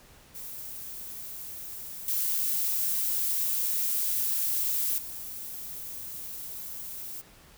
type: noise with level steps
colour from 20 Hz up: violet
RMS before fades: -40 / -28 / -39 dBFS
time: 0.34-7.22 s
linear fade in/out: 20 ms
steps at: 2.08 / 4.98 s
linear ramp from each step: 2 ms
effects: pink hiss -55 dBFS RMS until 7.57 s